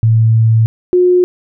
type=tone pair in turn; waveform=sine; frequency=112.3 / 360.3 Hz; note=A2 / F#4; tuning=+36 / -46 cents; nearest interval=octave + minor sixth; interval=2018 cents; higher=second; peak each=-6 dBFS; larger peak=neither; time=0.03-0.66 / 0.93-1.24 s; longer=first; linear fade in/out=0 ms; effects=none